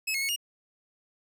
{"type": "tone with pitch steps", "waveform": "sawtooth", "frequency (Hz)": [2580, 2167, 2201, 2848], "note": ["E7", "C#7", "C#7", "F7"], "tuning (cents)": [-38, -40, -13, 33], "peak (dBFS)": -24, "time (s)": [0.07, 0.362], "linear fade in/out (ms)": 10, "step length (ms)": 73, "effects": []}